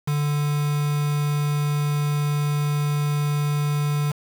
triangle tone with quantisation, 146.83 Hz, D3, in tune, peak -18 dBFS, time 0.07-4.12 s, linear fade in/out 10 ms, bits 5, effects none

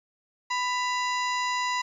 harmonic tone with a mistuned harmonic, 994 Hz, B5, 11 cents sharp, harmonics 1 / 2 / 3 / 4 / 5 / 6 / 7, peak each -27 / -31 / -38 / -37 / -41 / -44 / -41 dBFS, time 0.5-1.82 s, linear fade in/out 10 ms, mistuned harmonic 3, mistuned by -120 cents, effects 10-bit

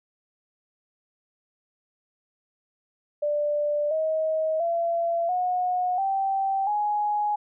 sine tone with pitch steps, 590 / 632.3 / 677.7 / 726.4 / 778.5 / 834.4 Hz, D5 / D#5 / E5 / F#5 / G5 / G#5, +8 / +28 / +48 / -32 / -12 / +8 cents, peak -22 dBFS, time 3.22-7.36 s, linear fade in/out 10 ms, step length 690 ms, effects none

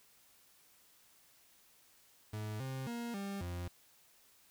40% pulse tone with pitch steps, 106.9 / 132.3 / 235.9 / 198.4 / 87.9 Hz, A2 / C3 / A#3 / G3 / F2, -49 / +20 / +21 / +21 / +12 cents, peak -38 dBFS, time 2.33-3.68 s, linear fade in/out 5 ms, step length 270 ms, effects white hiss -66 dBFS RMS until 4.5 s

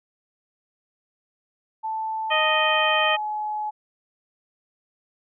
sine tone with pitch glide, 880 to 849 Hz, A5 to G#5, 0 to +38 cents, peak -25 dBFS, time 1.83-3.71 s, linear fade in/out 20 ms, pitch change -62 cents, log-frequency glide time 2.62-3.21 s
harmonic tone, 622 Hz, D#5, 1 cent flat, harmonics 1 / 2 / 3 / 4 / 5, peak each -25 / -25 / -25 / -25 / -25 dBFS, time 2.3-3.17 s, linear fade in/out 20 ms
effects none

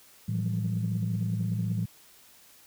sine tone cluster, 111.5 / 166.4 / 176.9 / 192.9 Hz, A2 / E3 / F3 / G3, +23 / +17 / +23 / -28 cents, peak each -28 / -32 / -35 / -34 dBFS, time 0.28-1.86 s, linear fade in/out 10 ms, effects tanh soft clip ceiling -19 dBFS + white hiss -56 dBFS RMS until 2.66 s

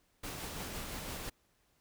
pink noise with tremolo, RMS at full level -41 dBFS, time 0.23-1.3 s, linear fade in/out 10 ms, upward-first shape sine, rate 5.9 Hz, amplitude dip 25%, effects pink hiss -73 dBFS RMS until 1.8 s

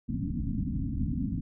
white low-pass noise, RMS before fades -31 dBFS, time 0.08-1.41 s, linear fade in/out 10 ms, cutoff 280 Hz, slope 96 dB/octave, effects none

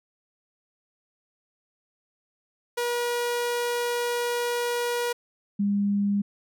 sawtooth / sine tone pair in turn, 480.6 / 202.1 Hz, B4 / G#3, -47 / -47 cents, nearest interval octave + minor third, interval 1500 cents, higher first, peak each -21 dBFS, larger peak neither, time 2.77-5.13 / 5.59-6.22 s, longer first, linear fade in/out 10 ms, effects none

